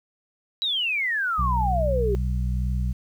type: exponential sweep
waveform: sine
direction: down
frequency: 3951 to 384 Hz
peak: -22 dBFS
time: 0.62-2.15 s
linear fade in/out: 0 ms
type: harmonic tone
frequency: 62.1 Hz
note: B1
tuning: 10 cents sharp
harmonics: 1 / 2 / 3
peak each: -23 / -29 / -33 dBFS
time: 1.38-2.93 s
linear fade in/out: 10 ms
effects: 9-bit